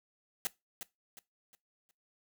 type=noise with echo; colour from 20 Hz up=white; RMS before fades=-33 dBFS; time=0.45-0.47 s; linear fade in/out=0 ms; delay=360 ms; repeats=4; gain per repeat=-9 dB; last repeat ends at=1.91 s; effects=noise-tail reverb RT60 0.2 s tail -20 dB re dry